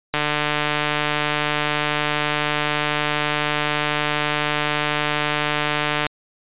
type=click train; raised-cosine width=0.3 ms; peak=-4 dBFS; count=884; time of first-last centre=0.14-6.066 s; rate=149 Hz; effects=resampled to 8000 Hz